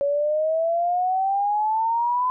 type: exponential sweep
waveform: sine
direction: up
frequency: 560 to 1015 Hz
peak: -19 dBFS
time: 0.01-2.3 s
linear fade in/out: 0 ms
effects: none